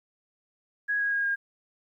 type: tone with pitch steps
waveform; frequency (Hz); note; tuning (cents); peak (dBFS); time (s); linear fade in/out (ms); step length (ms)
sine; 1661.2 / 1646.9 / 1632.7 / 1618.6; G#6 / G#6 / G#6 / G#6; 0 / -15 / -30 / -45; -24; 0.88-1.36; 20; 120
effects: 11-bit